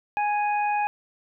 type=harmonic tone; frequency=830.6 Hz; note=G#5; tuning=in tune; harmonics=1 / 2 / 3; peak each=-22 / -35 / -32 dBFS; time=0.17-0.87 s; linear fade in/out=0 ms; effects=none